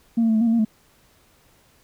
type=tone with pitch steps; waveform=sine; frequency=230.8 / 226.6 / 221.3 / 217.8 / 234.9 / 225.4 / 232.6 / 217 Hz; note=A#3 / A#3 / A3 / A3 / A#3 / A3 / A#3 / A3; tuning=-17 / -49 / +10 / -17 / +13 / +42 / -4 / -24 cents; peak=-14 dBFS; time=0.17-0.65 s; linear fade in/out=10 ms; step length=60 ms; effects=tanh soft clip ceiling -13 dBFS + pink hiss -58 dBFS RMS until 1.83 s